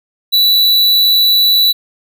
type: tone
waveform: square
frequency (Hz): 3951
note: B7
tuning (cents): 0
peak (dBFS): -8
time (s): 0.32-1.73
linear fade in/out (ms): 20
effects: none